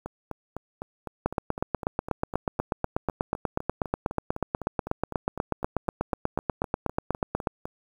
two click trains, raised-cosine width 1 ms, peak -20 / -10 dBFS, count 31 / 52, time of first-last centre 0.06-7.655 / 1.26-7.472 s, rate 3.95 / 8.21 Hz, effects 8-bit

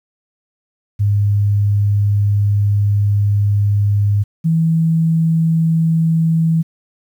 sine tone pair in turn, 102.2 / 162.98 Hz, G#2 / E3, -27 / -19 cents, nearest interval minor sixth, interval 808 cents, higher second, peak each -11 dBFS, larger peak neither, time 0.99-4.24 / 4.44-6.63 s, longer first, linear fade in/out 20 ms, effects 8-bit

